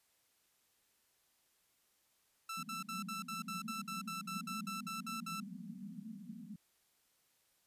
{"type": "tone bursts", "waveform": "sawtooth", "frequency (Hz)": 1330, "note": "E6", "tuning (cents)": 15, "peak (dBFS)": -37, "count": 15, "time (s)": [2.49, 5.402], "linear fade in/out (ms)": 5, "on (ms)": 140, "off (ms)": 58}
{"type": "band-pass noise", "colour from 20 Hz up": "pink", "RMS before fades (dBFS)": -48, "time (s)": [2.57, 6.56], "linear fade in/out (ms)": 5, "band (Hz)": [170, 240], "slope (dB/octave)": 96}
{"effects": ["white hiss -75 dBFS RMS until 7.66 s", "resampled to 32000 Hz"]}